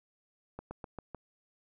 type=slowing click train; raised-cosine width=1 ms; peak=-27 dBFS; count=5; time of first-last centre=0.59-1.147 s; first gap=120 ms; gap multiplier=1.1; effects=none